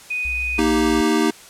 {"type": "tone", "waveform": "sine", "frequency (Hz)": 2489, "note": "D#7", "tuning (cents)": 0, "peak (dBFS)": -21, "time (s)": [0.1, 0.6], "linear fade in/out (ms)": 10}
{"type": "tone with vibrato", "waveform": "sine", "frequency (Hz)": 61.6, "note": "B1", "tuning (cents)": -4, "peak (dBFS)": -28, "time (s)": [0.25, 1.01], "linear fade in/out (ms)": 0, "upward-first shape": "sine", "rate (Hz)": 7.4, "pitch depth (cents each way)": 52}
{"type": "chord", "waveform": "square", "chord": "Eb major", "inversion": "second", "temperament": "equal", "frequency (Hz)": [233.1, 311.1, 392], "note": ["Bb3", "Eb4", "G4"], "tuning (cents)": [0, 0, 0], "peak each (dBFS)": [-22, -19, -22], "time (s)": [0.58, 1.31], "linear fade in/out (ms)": 10}
{"effects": ["white hiss -43 dBFS RMS until 1.49 s", "low-pass 10000 Hz 12 dB/octave"]}